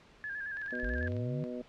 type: tone with vibrato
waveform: sine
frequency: 1661.2 Hz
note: G#6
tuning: in tune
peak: -36 dBFS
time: 0.24-1.08 s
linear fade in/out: 0 ms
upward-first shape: square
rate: 9.1 Hz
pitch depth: 54 cents each way
type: click train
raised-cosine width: 0.2 ms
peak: -34 dBFS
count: 14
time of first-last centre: 0.57-1.166 s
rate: 21.8 Hz
type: harmonic tone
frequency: 123.47 Hz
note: B2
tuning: in tune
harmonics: 2 / 3 / 4 / 5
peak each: -39 / -44 / -43 / -44 dBFS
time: 0.72-1.62 s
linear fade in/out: 5 ms
type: linear sweep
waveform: sine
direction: up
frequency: 43.65 to 155.56 Hz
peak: -33 dBFS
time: 0.83-1.44 s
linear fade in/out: 0 ms
effects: pink hiss -59 dBFS RMS until 1.68 s + low-pass 4000 Hz 12 dB/octave

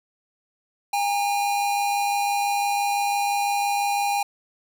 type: tone pair together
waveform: square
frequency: 811 / 916.9 Hz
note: G#5 / A#5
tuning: -41 / -29 cents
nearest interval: major second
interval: 212 cents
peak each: -22 / -33 dBFS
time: 0.93-4.23 s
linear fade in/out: 5 ms
effects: none

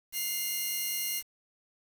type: tone pair together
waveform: 5% pulse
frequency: 2100 / 2835 Hz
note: C7 / F7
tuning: +6 / +25 cents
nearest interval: perfect fourth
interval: 519 cents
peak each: -24 dBFS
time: 0.12-1.23 s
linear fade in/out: 50 ms
effects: 8-bit

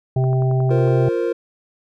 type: harmonic tone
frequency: 130 Hz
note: C3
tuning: 11 cents flat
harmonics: 1 / 3 / 5 / 6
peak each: -15 / -25 / -29 / -31 dBFS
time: 0.16-1.09 s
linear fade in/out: 5 ms
type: click train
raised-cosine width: 1 ms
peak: -21 dBFS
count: 8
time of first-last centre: 0.24-0.876 s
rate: 11 Hz
type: chord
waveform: triangle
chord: F suspended fourth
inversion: none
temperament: just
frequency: 349.2 / 465.6 / 523.8 Hz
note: F4 / Bb4 / C5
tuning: 0 / -2 / +2 cents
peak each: -20 / -19 / -23 dBFS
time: 0.7-1.33 s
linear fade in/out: 10 ms
effects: none

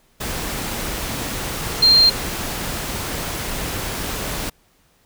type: tone in noise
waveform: sine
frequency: 4186 Hz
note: C8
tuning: in tune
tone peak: -9 dBFS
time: 1.82-2.1 s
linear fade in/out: 10 ms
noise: pink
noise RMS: -26 dBFS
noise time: 0.2-4.5 s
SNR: +14 dB
effects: pink hiss -59 dBFS RMS until 5.05 s

